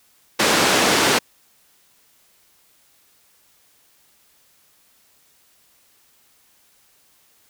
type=band-pass noise; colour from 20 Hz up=pink; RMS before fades=-17 dBFS; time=0.39-1.19 s; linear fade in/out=10 ms; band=270 to 7500 Hz; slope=12 dB/octave; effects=white hiss -58 dBFS RMS until 7.49 s